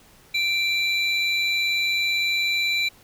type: tone pair together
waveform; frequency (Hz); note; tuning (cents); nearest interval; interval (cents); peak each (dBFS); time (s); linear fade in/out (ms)
triangle; 2349 / 3967; D7 / B7; 0 / +7; major sixth; 907; -20 / -23; 0.34-2.89; 10
effects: tanh soft clip ceiling -11 dBFS + pink hiss -53 dBFS RMS until 3.03 s